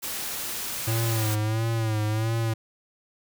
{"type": "noise", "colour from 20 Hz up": "white", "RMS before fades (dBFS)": -32, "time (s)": [0.02, 1.36], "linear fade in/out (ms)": 20}
{"type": "tone with vibrato", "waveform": "square", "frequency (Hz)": 110.5, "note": "A2", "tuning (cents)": 8, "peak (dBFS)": -24, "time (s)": [0.87, 2.54], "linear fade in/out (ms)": 10, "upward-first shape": "sine", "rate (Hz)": 1.5, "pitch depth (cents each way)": 66}
{"effects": []}